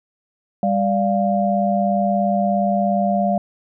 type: tone cluster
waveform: sine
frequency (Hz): 199.3 / 582 / 699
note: G3 / D5 / F5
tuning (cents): +29 / -16 / +1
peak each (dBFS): -19 / -23 / -19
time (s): 0.63-3.38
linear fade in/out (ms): 2
effects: none